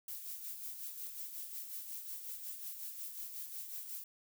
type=noise with tremolo; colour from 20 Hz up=violet; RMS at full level=-43 dBFS; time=0.08-4.04 s; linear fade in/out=2 ms; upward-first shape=sine; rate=5.5 Hz; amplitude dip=50%; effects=none